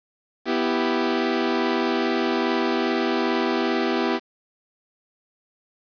sawtooth chord, E minor, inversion second, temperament equal, 246.9 / 329.6 / 392 Hz, B3 / E4 / G4, 0 / 0 / 0 cents, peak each -21 dBFS, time 0.45-4.2 s, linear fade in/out 50 ms, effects resampled to 11025 Hz + 7-bit

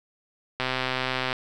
click train, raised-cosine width 0.3 ms, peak -10 dBFS, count 95, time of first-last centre 0.6-1.329 s, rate 129 Hz, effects none

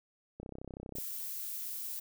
click train, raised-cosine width 2 ms, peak -30 dBFS, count 20, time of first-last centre 0.4-0.985 s, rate 32.5 Hz
violet noise, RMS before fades -40 dBFS, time 0.95-2 s, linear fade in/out 10 ms
effects none

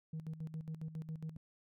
sine tone with tremolo, 158.6 Hz, D#3, 33 cents sharp, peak -37 dBFS, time 0.13-1.37 s, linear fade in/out 5 ms, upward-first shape square, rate 7.3 Hz, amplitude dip 75%, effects tanh soft clip ceiling -37 dBFS

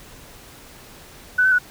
sine tone with pitch steps, 1495 / 1525 / 1472 Hz, F#6 / G6 / F#6, +17 / -48 / -9 cents, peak -13 dBFS, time 1.38-1.587 s, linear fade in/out 10 ms, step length 69 ms, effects pink hiss -44 dBFS RMS until 1.7 s

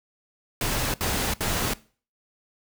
pink noise bursts, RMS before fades -26 dBFS, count 3, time 0.61-1.736 s, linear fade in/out 2 ms, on 330 ms, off 68 ms, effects noise-tail reverb RT60 0.4 s tail -20 dB re dry

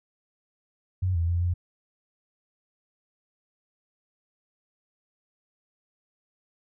sine tone with pitch steps, 92.4 / 84 / 86.4 / 88 Hz, F#2 / E2 / F2 / F2, -2 / +33 / -18 / +14 cents, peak -22 dBFS, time 1.02-1.54 s, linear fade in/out 10 ms, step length 130 ms, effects none

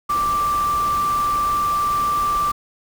sine tone in noise, 1174.7 Hz, D6, in tune, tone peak -17 dBFS, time 0.09-2.52 s, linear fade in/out 10 ms, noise pink, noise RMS -32 dBFS, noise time 0.09-2.52 s, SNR +12 dB, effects none

